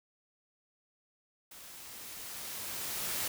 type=noise with level ramp; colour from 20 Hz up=white; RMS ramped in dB=-51 to -34 dBFS; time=1.51-3.28 s; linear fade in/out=5 ms; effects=none